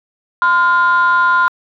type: ring-modulated tone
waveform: triangle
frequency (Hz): 192.4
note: G3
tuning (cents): -32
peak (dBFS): -3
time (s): 0.42-1.48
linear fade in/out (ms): 0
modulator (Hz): 1220
effects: tanh soft clip ceiling -4 dBFS